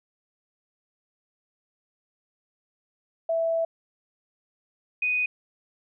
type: tone pair in turn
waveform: sine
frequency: 659.3 / 2489 Hz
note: E5 / D#7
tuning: 0 / 0 cents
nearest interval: octave + major seventh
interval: 2300 cents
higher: second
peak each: -22 dBFS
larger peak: neither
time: 3.29-3.65 / 5.02-5.26 s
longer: first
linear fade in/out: 5 ms
effects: none